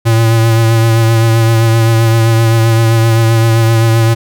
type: tone with vibrato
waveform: square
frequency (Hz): 113.7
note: A#2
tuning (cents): -43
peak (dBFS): -7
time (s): 0.05-4.15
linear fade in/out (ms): 20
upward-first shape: triangle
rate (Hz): 7.7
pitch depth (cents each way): 30
effects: none